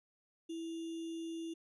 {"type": "tone with sample-and-hold", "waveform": "sine", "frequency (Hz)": 329.4, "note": "E4", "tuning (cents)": -1, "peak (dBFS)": -39, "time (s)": [0.49, 1.54], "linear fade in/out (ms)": 10, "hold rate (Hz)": 3150, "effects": ["resampled to 22050 Hz"]}